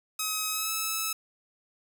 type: tone with pitch glide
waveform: 5% pulse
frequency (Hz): 1271 to 1301.5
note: D#6 to E6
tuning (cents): +36 to -22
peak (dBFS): -17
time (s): 0.19-1.13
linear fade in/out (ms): 5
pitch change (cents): +42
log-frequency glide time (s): 0.5-0.71
effects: none